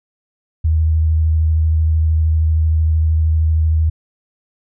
sine tone with vibrato, 79.3 Hz, D#2, 33 cents sharp, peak -11 dBFS, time 0.64-3.9 s, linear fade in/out 10 ms, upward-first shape square, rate 13 Hz, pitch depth 15 cents each way, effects none

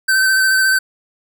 square tone with vibrato, 1541 Hz, G6, 30 cents flat, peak -12 dBFS, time 0.08-0.79 s, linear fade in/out 10 ms, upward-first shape square, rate 14 Hz, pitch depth 16 cents each way, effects none

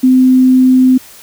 sine tone, 257.1 Hz, C4, 30 cents flat, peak -4 dBFS, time 0.03-0.98 s, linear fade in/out 10 ms, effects white hiss -37 dBFS RMS until 1.22 s

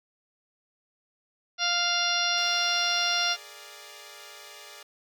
harmonic tone, 698.5 Hz, F5, in tune, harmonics 1 / 2 / 3 / 4 / 5 / 6 / 7 / 8, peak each -33 / -30 / -35 / -31 / -31 / -32 / -35 / -30 dBFS, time 1.58-3.37 s, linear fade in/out 50 ms
5% pulse chord, Bb dominant seventh, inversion third, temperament equal, 415.3 / 466.2 / 587.3 / 698.5 Hz, Ab4 / Bb4 / D5 / F5, 0 / 0 / 0 / 0 cents, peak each -38 / -41 / -36 / -42 dBFS, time 2.37-4.83 s, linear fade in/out 5 ms
effects none

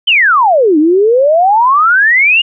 sine exponential two-way sweep, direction down then up, 3155 to 293.7 to 2898 Hz, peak -5 dBFS, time 0.07-2.42 s, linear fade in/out 10 ms, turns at 0.78 s, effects none

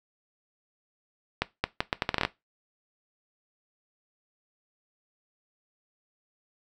accelerating click train, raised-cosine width 0.3 ms, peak -8 dBFS, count 11, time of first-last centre 1.42-2.25 s, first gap 220 ms, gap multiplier 0.75, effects noise-tail reverb RT60 0.2 s tail -18 dB re dry

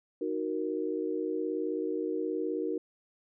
sine chord, D# minor, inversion none, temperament equal, 311.1 / 370 / 466.2 Hz, D#4 / F#4 / A#4, 0 / 0 / 0 cents, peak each -34 dBFS, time 0.21-2.78 s, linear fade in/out 5 ms, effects none

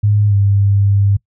sine tone with pitch glide, 103.83 to 100 Hz, G#2 to G2, 0 to +35 cents, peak -9 dBFS, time 0.03-1.17 s, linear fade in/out 10 ms, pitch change -65 cents, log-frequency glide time 0.28-0.34 s, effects noise-tail reverb RT60 0.1 s tail -21 dB re dry

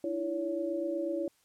sine tone cluster, 307.3 / 335.4 / 563 Hz, D#4 / E4 / C#5, -21 / +30 / +27 cents, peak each -39 / -33 / -34 dBFS, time 0.04-1.28 s, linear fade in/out 2 ms, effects white hiss -69 dBFS RMS until 1.44 s + low-pass 12000 Hz 12 dB/octave

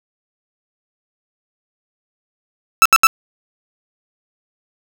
30% pulse tone bursts, 1318.5 Hz, E6, in tune, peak -3 dBFS, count 3, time 2.82-3.069 s, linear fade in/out 0 ms, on 35 ms, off 72 ms, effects 7-bit

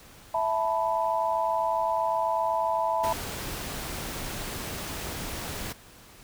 sine chord, E suspended fourth, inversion none, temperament equal, 659.3 / 880 / 987.8 Hz, E5 / A5 / B5, 0 / 0 / 0 cents, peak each -28 dBFS, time 0.34-3.13 s, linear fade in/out 5 ms
pink noise, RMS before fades -35 dBFS, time 3.03-5.73 s, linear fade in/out 10 ms
effects pink hiss -51 dBFS RMS until 6.23 s

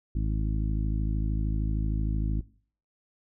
harmonic tone, 53.1 Hz, G#1, 39 cents sharp, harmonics 1 / 2 / 3 / 4 / 5 / 6, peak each -26 / -32 / -36 / -38 / -40 / -42 dBFS, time 0.15-2.41 s, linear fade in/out 5 ms, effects noise-tail reverb RT60 0.5 s tail -21 dB re dry

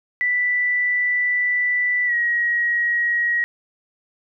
sine tone with pitch glide, 1975.5 to 1897.2 Hz, B6 to A#6, 0 to +30 cents, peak -17 dBFS, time 0.21-3.44 s, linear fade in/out 0 ms, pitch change -70 cents, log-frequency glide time 2.06-2.14 s, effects none

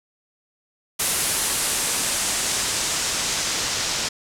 white noise with low-pass filter sweep, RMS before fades -24 dBFS, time 0.99-4.09 s, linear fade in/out 10 ms, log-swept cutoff 11000 to 6000 Hz, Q 1.3, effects none

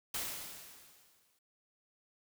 white noise with exponential decay, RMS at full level -36 dBFS, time 0.14-1.39 s, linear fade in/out 5 ms, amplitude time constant 270 ms, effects none

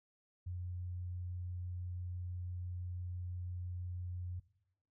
sine tone, 89.4 Hz, F2, 41 cents sharp, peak -39 dBFS, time 0.46-4.4 s, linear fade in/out 10 ms, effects noise-tail reverb RT60 0.8 s tail -17 dB re dry

